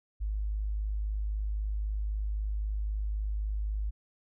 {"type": "tone", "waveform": "sine", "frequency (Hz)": 51.91, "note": "G#1", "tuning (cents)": 0, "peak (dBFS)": -29, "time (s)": [0.2, 3.91], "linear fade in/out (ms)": 20, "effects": []}